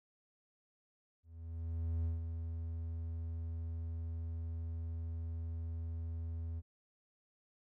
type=tone with ADSR envelope; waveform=triangle; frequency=82.41 Hz; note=E2; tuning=in tune; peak=-30 dBFS; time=1.23-6.62 s; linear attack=820 ms; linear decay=150 ms; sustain=-6 dB; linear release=37 ms; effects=none